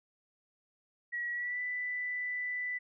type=tone with pitch glide; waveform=sine; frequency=1919 to 1985.5 Hz; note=A#6 to B6; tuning=+50 to +9 cents; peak=-33 dBFS; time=1.12-2.79 s; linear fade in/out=20 ms; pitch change=+59 cents; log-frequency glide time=1.32-1.61 s; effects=none